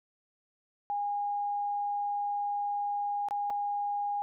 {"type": "tone with dropouts", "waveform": "sine", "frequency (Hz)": 817, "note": "G#5", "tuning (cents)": -29, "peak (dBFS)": -29, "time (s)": [0.9, 4.22], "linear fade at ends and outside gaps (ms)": 0, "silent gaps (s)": [[3.286, 3.309], [3.5, 3.504]], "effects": []}